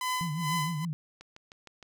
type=tone with tremolo; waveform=sawtooth; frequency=1011 Hz; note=B5; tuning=40 cents sharp; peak=-24 dBFS; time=0.01-0.85 s; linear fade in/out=2 ms; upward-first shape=sine; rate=2.3 Hz; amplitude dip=80%
type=tone with vibrato; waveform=sine; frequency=160.1 Hz; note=D#3; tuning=50 cents sharp; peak=-30 dBFS; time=0.21-0.93 s; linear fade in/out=0 ms; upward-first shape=triangle; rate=6.6 Hz; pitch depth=170 cents each way
type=click train; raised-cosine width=0.2 ms; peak=-30 dBFS; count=5; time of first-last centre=1.21-1.827 s; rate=6.48 Hz
effects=none